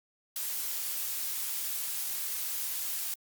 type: noise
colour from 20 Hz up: blue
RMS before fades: -34 dBFS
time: 0.36-3.14 s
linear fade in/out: 2 ms
effects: Opus 48 kbps